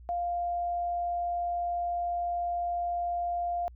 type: tone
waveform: sine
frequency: 698.5 Hz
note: F5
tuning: in tune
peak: -28 dBFS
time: 0.09-3.68 s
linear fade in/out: 0 ms
effects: added 60 Hz sine -47 dBFS peak until 3.75 s